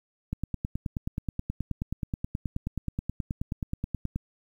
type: click train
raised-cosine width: 5 ms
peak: -17 dBFS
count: 37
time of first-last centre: 0.33-4.16 s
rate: 9.4 Hz
effects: 9-bit